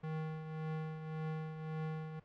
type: tone with tremolo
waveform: square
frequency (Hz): 157.3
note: D#3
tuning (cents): +19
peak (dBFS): -37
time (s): 0.03-2.2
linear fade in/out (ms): 10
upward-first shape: triangle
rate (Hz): 1.8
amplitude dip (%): 60
effects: pink hiss -67 dBFS RMS until 2.24 s + low-pass 2000 Hz 12 dB/octave